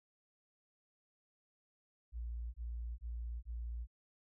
sine tone bursts, 58.27 Hz, A#1, in tune, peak -39 dBFS, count 4, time 2.12-3.872 s, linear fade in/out 50 ms, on 420 ms, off 24 ms, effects none

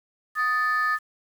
sine tone pair together, 1244.7 / 1759 Hz, D#6 / A6, 0 / -1 cents, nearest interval tritone, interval 599 cents, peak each -22 dBFS, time 0.35-0.99 s, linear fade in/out 50 ms, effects tanh soft clip ceiling -17 dBFS + 8-bit

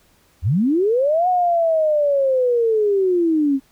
sine linear two-way sweep, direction up then down, 69 to 737 to 263.9 Hz, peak -14 dBFS, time 0.42-3.6 s, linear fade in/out 50 ms, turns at 1.28 s, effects pink hiss -57 dBFS RMS until 3.71 s

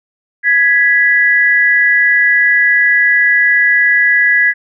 sine tone pair together, 1666.1 / 1971 Hz, G#6 / B6, +5 / -4 cents, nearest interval minor third, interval 291 cents, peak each -10 dBFS, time 0.43-4.54 s, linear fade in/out 50 ms, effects none

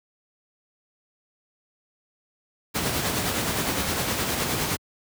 pink noise with tremolo, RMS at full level -24 dBFS, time 2.74-4.77 s, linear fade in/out 20 ms, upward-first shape sine, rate 9.7 Hz, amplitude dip 35%, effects high-pass 80 Hz 12 dB/octave

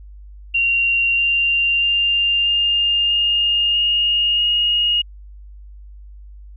sine tone with pitch steps, 2761 / 2779 / 2796 / 2814 / 2832 / 2850 / 2868 Hz, F7 / F7 / F7 / F7 / F7 / F7 / F7, -20 / -9 / +1 / +12 / +23 / +34 / +45 cents, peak -14 dBFS, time 0.54-5.02 s, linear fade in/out 10 ms, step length 640 ms, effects added 50 Hz sine -36 dBFS peak until 6.56 s

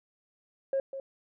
sine tone with echo, 541 Hz, C#5, 42 cents flat, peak -24 dBFS, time 0.73-0.8 s, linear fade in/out 2 ms, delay 200 ms, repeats 1, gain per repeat -11 dB, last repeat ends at 1 s, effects tanh soft clip ceiling -22 dBFS

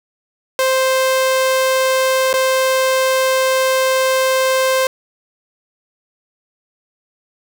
sawtooth tone with dropouts, 523.3 Hz, C5, in tune, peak -9 dBFS, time 0.59-4.87 s, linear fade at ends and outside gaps 1 ms, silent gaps 2.33-2.339 s, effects none

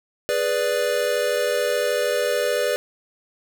square chord, G# diminished, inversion none, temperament equal, 415.3 / 493.9 / 587.3 Hz, G#4 / B4 / D5, 0 / 0 / 0 cents, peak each -28 / -24 / -24 dBFS, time 0.29-2.76 s, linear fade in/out 0 ms, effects none

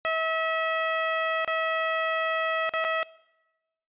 15% pulse tone with dropouts, 646 Hz, E5, 35 cents flat, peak -18 dBFS, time 0.05-3.03 s, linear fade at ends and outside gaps 0 ms, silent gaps 1.447-1.477 / 2.693-2.737 / 2.842-2.848 s, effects noise-tail reverb RT60 1.0 s tail -21 dB re dry + resampled to 8000 Hz

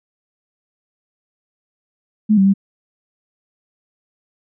sine tone with pitch steps, 213.4 / 193.3 / 196.2 Hz, G#3 / G3 / G3, +47 / -24 / +2 cents, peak -9 dBFS, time 2.29-2.539 s, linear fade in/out 20 ms, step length 83 ms, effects none

